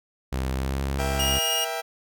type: tone with pitch glide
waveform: sawtooth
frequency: 65.41 to 68.11 Hz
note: C2 to C#2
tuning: 0 to -30 cents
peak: -21 dBFS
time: 0.32-1.39 s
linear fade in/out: 10 ms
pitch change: +70 cents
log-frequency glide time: 0.54-0.81 s
type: chord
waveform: sawtooth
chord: E diminished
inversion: second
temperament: just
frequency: 474.7 / 659.3 / 791.1 Hz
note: Bb4 / E5 / G5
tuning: +31 / 0 / +16 cents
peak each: -31 / -27 / -28 dBFS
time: 0.98-1.82 s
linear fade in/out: 20 ms
type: tone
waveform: sawtooth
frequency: 2853 Hz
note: F7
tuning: 36 cents sharp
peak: -20 dBFS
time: 1.19-1.65 s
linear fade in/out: 10 ms
effects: none